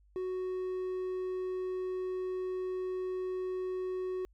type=tone; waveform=triangle; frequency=370 Hz; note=F#4; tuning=in tune; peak=-31 dBFS; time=0.16-4.25 s; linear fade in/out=0 ms; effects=added 50 Hz sine -61 dBFS peak until 4.33 s